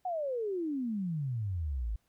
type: exponential sweep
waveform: sine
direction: down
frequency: 754 to 50.3 Hz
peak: -31 dBFS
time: 0.05-1.96 s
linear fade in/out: 5 ms
effects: pink hiss -75 dBFS RMS until 2.08 s